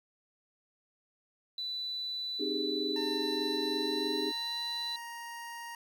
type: tone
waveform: sine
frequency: 3980 Hz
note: B7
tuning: 13 cents sharp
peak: -34 dBFS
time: 1.58-4.96 s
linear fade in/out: 2 ms
type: chord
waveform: sine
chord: Ab major seventh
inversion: first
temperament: equal with one note detuned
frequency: 261.6 / 307.4 / 392 / 415.3 Hz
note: C4 / Eb4 / G4 / Ab4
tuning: 0 / -21 / 0 / 0 cents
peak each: -40 / -36 / -37 / -37 dBFS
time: 2.39-4.32 s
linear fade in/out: 20 ms
type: tone with pitch glide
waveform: 25% pulse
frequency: 905 to 937.5 Hz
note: A5 to A#5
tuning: +48 to +10 cents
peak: -37 dBFS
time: 2.96-5.75 s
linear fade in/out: 2 ms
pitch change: +62 cents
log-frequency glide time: 3.74-4.61 s
effects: 10-bit